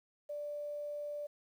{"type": "tone", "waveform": "sine", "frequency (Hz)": 587.3, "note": "D5", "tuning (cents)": 0, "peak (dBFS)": -38, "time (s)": [0.29, 1.27], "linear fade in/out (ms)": 10, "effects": ["11-bit"]}